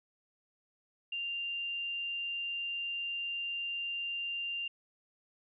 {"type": "tone", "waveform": "sine", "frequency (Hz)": 2788, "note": "F7", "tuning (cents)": -4, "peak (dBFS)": -34, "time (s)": [1.12, 4.68], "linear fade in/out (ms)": 5, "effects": []}